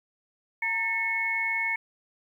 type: tone cluster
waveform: sine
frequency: 917 / 1795 / 2194 Hz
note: A#5 / A6 / C#7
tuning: -29 / +34 / -18 cents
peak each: -35 / -33 / -26 dBFS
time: 0.62-1.76 s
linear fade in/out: 5 ms
effects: 10-bit